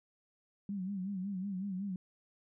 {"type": "tone with vibrato", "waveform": "sine", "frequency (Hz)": 192.7, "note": "G3", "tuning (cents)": -29, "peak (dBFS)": -35, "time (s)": [0.69, 1.96], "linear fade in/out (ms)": 2, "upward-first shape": "sine", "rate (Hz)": 5.4, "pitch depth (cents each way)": 100, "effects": []}